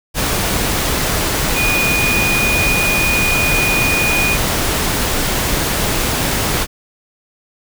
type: tone in noise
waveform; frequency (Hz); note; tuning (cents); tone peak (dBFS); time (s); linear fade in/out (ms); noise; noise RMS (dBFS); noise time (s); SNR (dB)
sine; 2461; D#7; -20; -15; 1.54-4.38; 50; pink; -17; 0.14-6.67; -1
effects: none